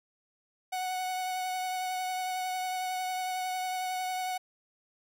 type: tone with vibrato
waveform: 45% pulse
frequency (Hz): 740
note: F#5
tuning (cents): 0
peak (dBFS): -31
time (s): 0.72-4.38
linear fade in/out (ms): 10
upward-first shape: triangle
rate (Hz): 11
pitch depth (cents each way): 16
effects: none